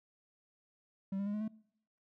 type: tone with pitch steps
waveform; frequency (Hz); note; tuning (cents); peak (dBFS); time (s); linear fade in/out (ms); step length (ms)
triangle; 193.9 / 199.58 / 205.4 / 211.4 / 217.6; G3 / G3 / G#3 / G#3 / A3; -19 / +31 / -19 / +31 / -19; -32; 1.12-1.48; 5; 72
effects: noise-tail reverb RT60 0.7 s tail -23 dB re dry